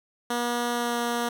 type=tone with pitch glide; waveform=10% pulse; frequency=240 to 237.8 Hz; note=B3 to A#3; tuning=-49 to +35 cents; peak=-17 dBFS; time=0.3-1.29 s; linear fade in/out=5 ms; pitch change=-16 cents; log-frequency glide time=0.72-0.97 s; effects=none